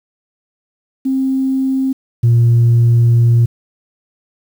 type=tone pair in turn; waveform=sine; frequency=265.1 / 117.68 Hz; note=C4 / A#2; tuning=+23 / +17 cents; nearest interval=octave + major second; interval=1406 cents; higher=first; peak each=-12 / -5 dBFS; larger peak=second; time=1.05-1.93 / 2.23-3.46 s; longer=second; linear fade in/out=10 ms; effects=tanh soft clip ceiling -5 dBFS + 7-bit